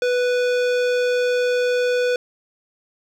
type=tone with hard clipping; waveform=sine; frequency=493.9 Hz; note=B4; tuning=in tune; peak=-19 dBFS; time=0.02-2.16 s; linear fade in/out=2 ms; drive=17 dB; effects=none